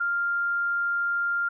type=tone; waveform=sine; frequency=1396.9 Hz; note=F6; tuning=in tune; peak=-23 dBFS; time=0-1.49 s; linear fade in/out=10 ms; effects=none